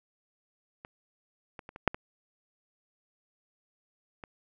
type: clicks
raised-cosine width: 0.5 ms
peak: -28 / -27 / -29 / -28 / -6 / -22 / -27 dBFS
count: 7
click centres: 0.849 / 1.592 / 1.691 / 1.761 / 1.877 / 1.945 / 4.238 s
effects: none